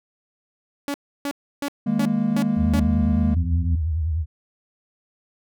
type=tone bursts; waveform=sawtooth; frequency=283.9 Hz; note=C#4; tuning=41 cents sharp; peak=-20 dBFS; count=6; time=0.88-2.796 s; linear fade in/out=0 ms; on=61 ms; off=310 ms
type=chord; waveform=triangle; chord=D# suspended fourth; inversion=none; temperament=equal with one note detuned; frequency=155.56 / 205.1 / 233.1 Hz; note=D#3 / G#3 / A#3; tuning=0 / -21 / 0 cents; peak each=-26 / -20 / -20 dBFS; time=1.86-3.35 s; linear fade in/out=10 ms
type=tone with vibrato; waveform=sine; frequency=79.8 Hz; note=D#2; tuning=44 cents sharp; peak=-20 dBFS; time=2.56-4.26 s; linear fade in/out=50 ms; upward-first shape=triangle; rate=10 Hz; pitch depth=150 cents each way
type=harmonic tone; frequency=85.3 Hz; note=F2; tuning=40 cents flat; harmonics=1 / 2 / 3; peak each=-23 / -29 / -33 dBFS; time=3.36-3.76 s; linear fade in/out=10 ms
effects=none